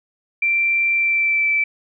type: tone with pitch glide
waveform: sine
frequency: 2354 to 2322 Hz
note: D7 to D7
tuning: +3 to -20 cents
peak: -15 dBFS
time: 0.42-1.64 s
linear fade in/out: 5 ms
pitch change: -23 cents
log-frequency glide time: 0.93-1.49 s
effects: none